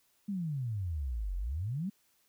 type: exponential two-way sweep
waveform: sine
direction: down then up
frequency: 210.5 to 43.18 to 210.5 Hz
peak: -32 dBFS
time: 0.28-1.9 s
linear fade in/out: 10 ms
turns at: 1.36 s
effects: white hiss -71 dBFS RMS until 2.28 s